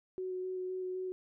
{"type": "tone with vibrato", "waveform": "sine", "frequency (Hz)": 370, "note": "F#4", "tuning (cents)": 0, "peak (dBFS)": -35, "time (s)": [0.18, 1.12], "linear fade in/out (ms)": 0, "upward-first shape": "square", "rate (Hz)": 3.9, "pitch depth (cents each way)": 9, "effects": []}